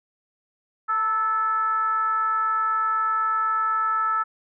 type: tone with frequency modulation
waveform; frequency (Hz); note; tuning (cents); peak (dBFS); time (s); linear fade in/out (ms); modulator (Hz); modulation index
sine; 1314; E6; -6; -20; 0.88-4.24; 20; 420; 0.46
effects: none